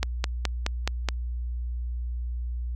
click train, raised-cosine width 0.2 ms, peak -8 dBFS, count 6, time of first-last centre 0.03-1.087 s, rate 4.73 Hz, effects added 60 Hz sine -28 dBFS peak until 2.75 s

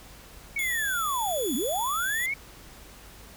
sine linear two-way sweep, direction down then up, 2260 to 213.3 to 2260 Hz, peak -26 dBFS, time 0.56-2.34 s, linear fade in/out 5 ms, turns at 1.55 s
5% pulse tone, 3428 Hz, A7, 46 cents flat, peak -24 dBFS, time 0.59-2.26 s, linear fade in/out 0 ms
effects added 50 Hz sine -52 dBFS peak until 3.36 s + pink hiss -49 dBFS RMS until 3.36 s

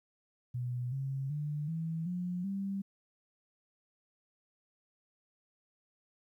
sine tone with pitch steps, 123.47 / 135.42 / 148.54 / 162.92 / 178.69 / 196 Hz, B2 / C#3 / D3 / E3 / F3 / G3, 0 / -40 / +20 / -20 / +40 / 0 cents, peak -33 dBFS, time 0.54-2.82 s, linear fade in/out 10 ms, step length 380 ms, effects 12-bit

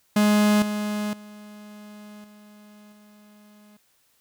45% pulse tone with level steps, 209.3 Hz, G#3, 14 cents sharp, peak -16 / -25 / -41 / -47 / -50 dBFS, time 0.16-3.77 s, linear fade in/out 5 ms, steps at 0.62 / 1.13 / 2.24 / 2.92 s, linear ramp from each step 2 ms, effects white hiss -65 dBFS RMS until 4.2 s

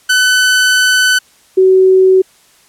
sawtooth / sine tone pair in turn, 1506 / 376.5 Hz, F#6 / F#4, +30 / +30 cents, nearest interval 2 octaves, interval 2400 cents, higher first, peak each -4 dBFS, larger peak neither, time 0.09-1.19 / 1.57-2.22 s, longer first, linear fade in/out 10 ms, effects white hiss -48 dBFS RMS until 2.68 s + low-pass 11000 Hz 12 dB/octave

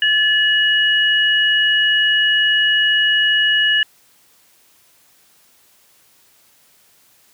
sine tone pair together, 1727.3 / 2905 Hz, A6 / F#7, -32 / -32 cents, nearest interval major sixth, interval 900 cents, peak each -15 dBFS, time 0.02-3.83 s, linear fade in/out 2 ms, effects white hiss -54 dBFS RMS until 7.33 s + high-pass 60 Hz 12 dB/octave

